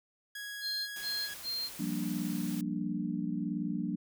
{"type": "tone", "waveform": "sawtooth", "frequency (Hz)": 1661.2, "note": "G#6", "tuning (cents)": 0, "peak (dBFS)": -36, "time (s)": [0.35, 1.34], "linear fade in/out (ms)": 5}
{"type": "tone bursts", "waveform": "triangle", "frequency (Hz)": 4186, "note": "C8", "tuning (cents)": 0, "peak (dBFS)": -32, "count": 3, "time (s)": [0.61, 1.7], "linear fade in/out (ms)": 50, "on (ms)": 270, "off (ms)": 140}
{"type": "noise", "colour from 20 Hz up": "white", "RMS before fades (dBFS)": -46, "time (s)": [0.96, 2.61], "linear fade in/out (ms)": 2}
{"type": "chord", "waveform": "sine", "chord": "G minor seventh", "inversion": "third", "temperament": "equal", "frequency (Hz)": [174.61, 196, 233.1, 293.7], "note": ["F3", "G3", "Bb3", "D4"], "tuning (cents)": [0, 0, 0, 0], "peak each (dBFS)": -37, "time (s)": [1.79, 3.96], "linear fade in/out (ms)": 10}
{"effects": []}